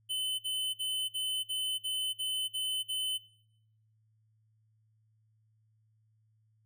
square tone bursts, 3036 Hz, F#7, 44 cents sharp, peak -32 dBFS, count 9, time 0.09-3.182 s, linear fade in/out 20 ms, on 300 ms, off 49 ms, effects noise-tail reverb RT60 0.8 s tail -21 dB re dry + added 109 Hz sine -67 dBFS peak until 6.65 s

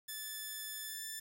5% pulse tone with pitch glide, 1744 to 1763.2 Hz, A6 to A6, -16 to +3 cents, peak -31 dBFS, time 0.08-1.2 s, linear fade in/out 10 ms, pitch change +19 cents, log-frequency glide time 0.83-1.04 s, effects 10-bit

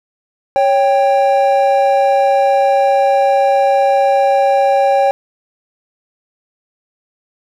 triangle tone pair together, 554.4 / 789.7 Hz, C#5 / G5, 0 / +13 cents, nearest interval tritone, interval 613 cents, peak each -10 dBFS, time 0.56-5.11 s, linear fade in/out 0 ms, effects none

